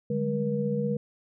sine tone cluster, 147.5 / 190.5 / 206.4 / 479.2 Hz, D3 / G3 / G#3 / A#4, +8 / -49 / -10 / +48 cents, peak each -31 / -38 / -29 / -29 dBFS, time 0.1-0.97 s, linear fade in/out 5 ms, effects none

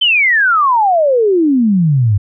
sine exponential sweep, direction down, 3136 to 96.1 Hz, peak -8 dBFS, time 0.01-2.18 s, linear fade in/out 10 ms, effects none

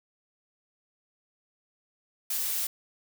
blue noise, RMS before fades -30 dBFS, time 2.3-2.67 s, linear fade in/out 5 ms, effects none

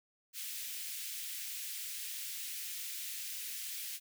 white high-pass noise, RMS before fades -42 dBFS, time 0.33-4 s, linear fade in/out 50 ms, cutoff 2000 Hz, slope 24 dB/octave, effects none

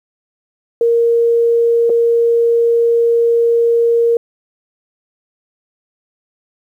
sine tone with dropouts, 466.5 Hz, A#4, 1 cent sharp, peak -9 dBFS, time 0.81-4.17 s, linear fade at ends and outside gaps 2 ms, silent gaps 1.896-1.9 s, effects 8-bit

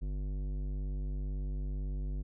sine tone with tanh clipping, 49 Hz, G1, in tune, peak -35 dBFS, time 0.01-2.23 s, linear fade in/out 20 ms, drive 14 dB, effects none

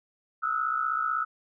sine tone cluster, 1261 / 1317 / 1451 Hz, D#6 / E6 / F#6, +23 / -2 / -34 cents, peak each -32 / -27 / -33 dBFS, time 0.42-1.25 s, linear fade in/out 20 ms, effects none

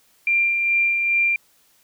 sine tone with tremolo, 2379 Hz, D7, 22 cents sharp, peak -15 dBFS, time 0.27-1.36 s, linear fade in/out 2 ms, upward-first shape sine, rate 2.4 Hz, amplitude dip 35%, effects white hiss -59 dBFS RMS until 1.83 s

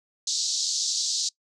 pink band-pass noise, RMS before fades -27 dBFS, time 0.27-1.29 s, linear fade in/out 5 ms, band 4000 to 7200 Hz, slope 48 dB/octave, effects noise-tail reverb RT60 0.1 s tail -23 dB re dry

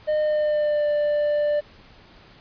triangle tone with pitch glide, 610 to 591.3 Hz, D#5 to D5, -34 to +12 cents, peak -17 dBFS, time 0.07-1.61 s, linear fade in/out 20 ms, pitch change -54 cents, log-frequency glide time 0.2-0.88 s, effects pink hiss -50 dBFS RMS until 2.4 s + resampled to 11025 Hz

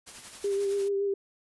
white noise with tremolo, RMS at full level -43 dBFS, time 0.06-0.89 s, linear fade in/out 20 ms, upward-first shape sine, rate 11 Hz, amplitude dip 45%
sine tone with vibrato, 398.3 Hz, G4, 28 cents sharp, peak -25 dBFS, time 0.44-1.14 s, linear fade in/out 5 ms, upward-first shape sine, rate 7.1 Hz, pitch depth 23 cents each way
effects resampled to 24000 Hz

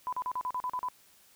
sine tone bursts, 1001 Hz, B5, 23 cents sharp, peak -30 dBFS, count 9, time 0.07-0.886 s, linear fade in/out 0 ms, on 56 ms, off 39 ms, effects white hiss -61 dBFS RMS until 1.35 s

